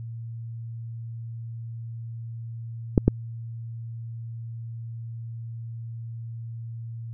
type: clicks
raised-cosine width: 3 ms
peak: -3 dBFS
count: 2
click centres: 2.978 / 3.08 s
effects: added 115 Hz sine -33 dBFS peak until 7.13 s